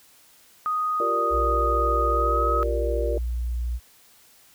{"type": "tone with pitch glide", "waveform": "sine", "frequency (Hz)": [1244.5, 1270.6], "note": ["D#6", "D#6"], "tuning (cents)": [0, 36], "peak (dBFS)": -22, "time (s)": [0.66, 2.63], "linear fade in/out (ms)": 0, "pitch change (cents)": 36, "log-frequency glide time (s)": [2.1, 2.43]}
{"type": "chord", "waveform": "sine", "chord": "G minor seventh", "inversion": "third", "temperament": "equal", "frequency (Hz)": [349.2, 392, 466.2, 587.3], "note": ["F4", "G4", "Bb4", "D5"], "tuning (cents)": [0, 0, 0, 0], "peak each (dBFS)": [-31, -33, -28, -29], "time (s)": [1, 3.18], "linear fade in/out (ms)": 2}
{"type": "tone", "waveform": "sine", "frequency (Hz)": 59.6, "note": "A#1", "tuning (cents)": 39, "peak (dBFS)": -24, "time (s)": [1.3, 3.8], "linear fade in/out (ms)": 50}
{"effects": ["white hiss -55 dBFS RMS until 4.54 s"]}